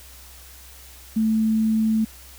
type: tone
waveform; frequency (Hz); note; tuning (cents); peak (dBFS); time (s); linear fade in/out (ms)
sine; 220; A3; 0; -17; 1.16-2.05; 10
effects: added 64 Hz sine -46 dBFS peak until 2.38 s + white hiss -46 dBFS RMS until 2.38 s